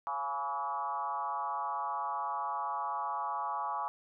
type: tone with frequency modulation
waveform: sine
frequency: 987.8 Hz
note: B5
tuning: in tune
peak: -32 dBFS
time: 0.07-3.88 s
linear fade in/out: 0 ms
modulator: 148 Hz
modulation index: 1.6
effects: none